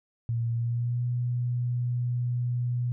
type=tone with pitch glide; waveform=sine; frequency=116.54 to 122.19 Hz; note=A#2 to B2; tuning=0 to -18 cents; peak=-25 dBFS; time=0.29-2.92 s; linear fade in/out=0 ms; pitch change=+82 cents; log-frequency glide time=0.54-1.04 s; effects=none